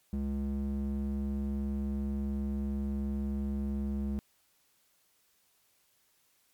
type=tone with band-pass filter; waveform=square; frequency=69.3 Hz; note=C#2; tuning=in tune; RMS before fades=-33 dBFS; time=0.13-4.19 s; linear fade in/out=0 ms; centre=160 Hz; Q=5.4; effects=white hiss -70 dBFS RMS until 6.53 s + MP3 96 kbps